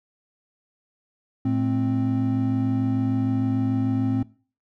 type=tone cluster; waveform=triangle; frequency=111.6 / 216 / 262.7 Hz; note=A2 / A3 / C4; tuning=+25 / -32 / +7 cents; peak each=-23 / -28 / -20 dBFS; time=1.45-4.23 s; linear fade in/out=5 ms; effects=noise-tail reverb RT60 0.4 s tail -21 dB re dry